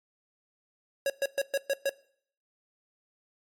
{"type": "tone bursts", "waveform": "square", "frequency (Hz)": 552, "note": "C#5", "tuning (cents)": -7, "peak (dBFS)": -25, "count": 6, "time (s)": [1.06, 1.894], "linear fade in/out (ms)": 2, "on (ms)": 39, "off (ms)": 120, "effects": ["noise-tail reverb RT60 0.6 s tail -21 dB re dry", "MP3 64 kbps"]}